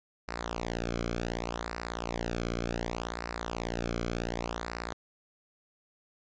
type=tone with flanger; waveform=sawtooth; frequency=58.27 Hz; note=A#1; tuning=in tune; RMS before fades=-35 dBFS; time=0.28-4.93 s; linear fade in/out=0 ms; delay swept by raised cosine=0.3 to 1.1 ms; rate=0.67 Hz; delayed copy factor=-0.85; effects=resampled to 16000 Hz